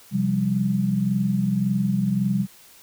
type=chord; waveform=sine; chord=C suspended fourth; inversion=none; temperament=just; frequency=130.81 / 174.42 / 196.22 Hz; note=C3 / F3 / G3; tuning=0 / -2 / +2 cents; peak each=-26 / -26 / -21 dBFS; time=0.11-2.47 s; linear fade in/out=50 ms; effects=white hiss -50 dBFS RMS until 2.82 s

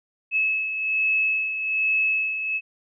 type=beating tone pair; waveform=sine; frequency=2591 / 2592.2 Hz; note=E7 / E7; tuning=-30 / -30 cents; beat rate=1.2 Hz; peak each=-21 / -29 dBFS; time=0.31-2.61 s; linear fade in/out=50 ms; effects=none

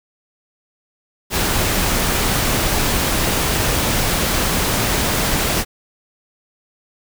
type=noise; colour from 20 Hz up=pink; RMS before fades=-18 dBFS; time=1.3-5.65 s; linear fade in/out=50 ms; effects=none

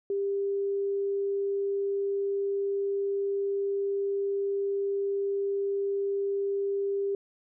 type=tone; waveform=sine; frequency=397.6 Hz; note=G4; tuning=25 cents sharp; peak=-26 dBFS; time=0.1-7.15 s; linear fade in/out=2 ms; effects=none

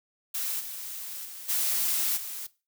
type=noise with level steps; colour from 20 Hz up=blue; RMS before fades=-31 / -38 / -42 / -27 / -37 dBFS; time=0.34-2.47 s; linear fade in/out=10 ms; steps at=0.59 / 1.24 / 1.48 / 2.16 s; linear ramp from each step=20 ms; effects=noise-tail reverb RT60 0.3 s tail -19 dB re dry

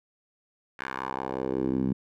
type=tone with band-pass filter sweep; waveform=10% pulse; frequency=65.6 Hz; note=C2; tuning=5 cents sharp; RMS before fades=-30 dBFS; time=0.79-1.93 s; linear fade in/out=5 ms; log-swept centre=1700 to 200 Hz; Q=2.1; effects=none

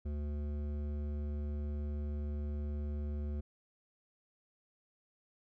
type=tone with hard clipping; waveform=triangle; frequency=73.42 Hz; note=D2; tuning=in tune; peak=-37 dBFS; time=0.05-3.41 s; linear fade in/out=10 ms; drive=16 dB; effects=none

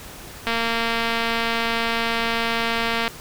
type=click train; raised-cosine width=0.3 ms; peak=-7 dBFS; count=601; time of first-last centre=0.47-3.079 s; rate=230 Hz; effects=pink hiss -39 dBFS RMS until 3.2 s

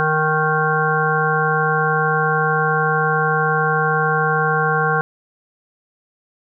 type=harmonic tone; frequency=155.56 Hz; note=D#3; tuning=in tune; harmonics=1 / 3 / 5 / 7 / 9 / 10; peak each=-22 / -22 / -22 / -22 / -22 / -22 dBFS; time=0-5.01 s; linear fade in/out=0 ms; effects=none

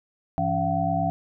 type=tone cluster; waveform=sine; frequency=100.1 / 167 / 278.8 / 684 / 753 Hz; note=G2 / E3 / C#4 / F5 / F#5; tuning=+37 / +23 / +10 / -36 / +30 cents; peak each=-32 / -27 / -31 / -26 / -27 dBFS; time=0.38-1.1 s; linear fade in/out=0 ms; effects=none

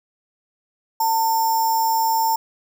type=tone with sample-and-hold; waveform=sine; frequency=900 Hz; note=A5; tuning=39 cents sharp; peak=-16 dBFS; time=1-2.36 s; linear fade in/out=5 ms; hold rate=6300 Hz; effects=none

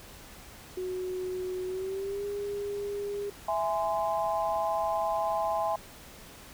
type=tone with pitch glide; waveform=sine; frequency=368.2 to 406.2 Hz; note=F#4 to G#4; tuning=-8 to -38 cents; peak=-31 dBFS; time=0.77-3.3 s; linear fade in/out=5 ms; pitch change=+170 cents; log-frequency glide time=1.66-2.25 s
type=chord; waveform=sine; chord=E augmented; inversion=none; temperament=equal with one note detuned; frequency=659.3 / 830.6 / 1033.9 Hz; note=E5 / G#5 / B#5; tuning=0 / 0 / -21 cents; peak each=-30 / -30 / -33 dBFS; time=3.48-5.76 s; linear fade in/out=5 ms
effects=pink hiss -49 dBFS RMS until 6.53 s

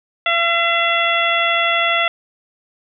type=harmonic tone; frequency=678 Hz; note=E5; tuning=49 cents sharp; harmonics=1 / 2 / 3 / 4 / 5; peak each=-21 / -20 / -19 / -21 / -22 dBFS; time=0.26-2.08 s; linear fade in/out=2 ms; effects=none

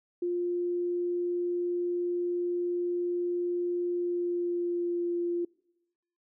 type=tone with pitch glide; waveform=sine; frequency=351.4 to 346.6 Hz; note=F4 to F4; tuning=+11 to -13 cents; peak=-27 dBFS; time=0.22-5.45 s; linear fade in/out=5 ms; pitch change=-24 cents; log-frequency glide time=3.92-5.16 s; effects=noise-tail reverb RT60 1.0 s tail -26 dB re dry

